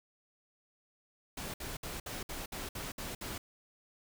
pink noise bursts, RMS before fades -41 dBFS, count 9, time 1.37-3.38 s, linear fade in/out 5 ms, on 170 ms, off 60 ms, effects none

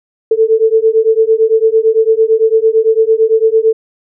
sine beating tone pair, 440 / 448.9 Hz, A4 / A4, 0 / +35 cents, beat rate 8.9 Hz, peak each -10 dBFS, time 0.31-3.73 s, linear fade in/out 5 ms, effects none

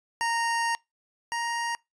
25% pulse tone pair in turn, 928 / 936.1 Hz, A#5 / A#5, -8 / +7 cents, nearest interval unison, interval 15 cents, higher second, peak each -21 / -24 dBFS, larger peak first, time 0.21-0.75 / 1.32-1.75 s, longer first, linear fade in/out 0 ms, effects noise-tail reverb RT60 0.2 s tail -25 dB re dry + resampled to 22050 Hz

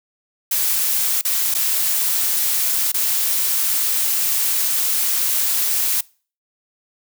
blue noise with dropouts, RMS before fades -19 dBFS, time 0.51-6.01 s, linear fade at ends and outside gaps 5 ms, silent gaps 1.213-1.249 / 1.542-1.548 / 2.919-2.942 s, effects noise-tail reverb RT60 0.4 s tail -24 dB re dry

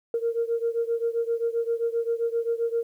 sine beating tone pair, 461.4 / 469 Hz, A#4 / A#4, -18 / +11 cents, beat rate 7.6 Hz, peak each -25 / -27 dBFS, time 0.14-2.83 s, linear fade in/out 2 ms, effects tanh soft clip ceiling -16 dBFS + 10-bit

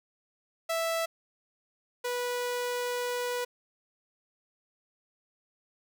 sawtooth tone pair in turn, 659.3 / 490.1 Hz, E5 / B4, 0 / -13 cents, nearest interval perfect fourth, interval 513 cents, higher first, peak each -24 / -26 dBFS, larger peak first, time 0.69-1.06 / 2.04-3.45 s, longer second, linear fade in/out 10 ms, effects none

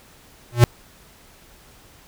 square tone with exponential growth, 120 Hz, B2, 49 cents flat, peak -5 dBFS, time 0.52-0.64 s, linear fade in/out 0 ms, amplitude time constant 26 ms, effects pink hiss -50 dBFS RMS until 2.07 s

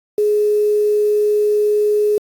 sine tone with quantisation, 419.1 Hz, G#4, 16 cents sharp, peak -12 dBFS, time 0.18-2.18 s, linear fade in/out 2 ms, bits 6, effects AAC 64 kbps

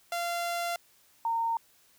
sawtooth / sine tone pair in turn, 690 / 917.3 Hz, F5 / A#5, -21 / -28 cents, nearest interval perfect fourth, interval 493 cents, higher second, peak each -26 dBFS, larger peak neither, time 0.12-0.76 / 1.25-1.57 s, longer first, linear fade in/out 2 ms, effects white hiss -63 dBFS RMS until 1.98 s

